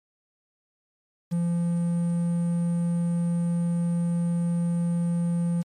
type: tone with quantisation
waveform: triangle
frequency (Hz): 171.5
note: F3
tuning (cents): -31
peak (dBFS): -20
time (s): 1.31-5.63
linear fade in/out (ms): 20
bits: 8
effects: MP3 64 kbps